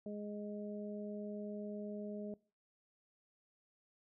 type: harmonic tone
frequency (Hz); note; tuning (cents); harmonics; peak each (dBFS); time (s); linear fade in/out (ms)
207.7; G#3; 0; 1 / 2 / 3; -43 / -47 / -48; 0.06-2.34; 2
effects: noise-tail reverb RT60 0.4 s tail -23 dB re dry